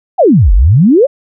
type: exponential two-way sweep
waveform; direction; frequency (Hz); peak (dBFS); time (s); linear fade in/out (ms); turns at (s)
sine; down then up; 830.6 to 41.34 to 598; -3; 0.18-1.07; 20; 0.53
effects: none